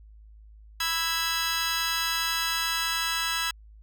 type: chord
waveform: 15% pulse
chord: E major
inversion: second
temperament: just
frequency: 988.9 / 1318.5 / 1648.1 Hz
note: B5 / E6 / G#6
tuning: +2 / 0 / -14 cents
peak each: -26 / -24 / -23 dBFS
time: 0.8-3.51 s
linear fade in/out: 5 ms
effects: added 53 Hz sine -47 dBFS peak until 3.82 s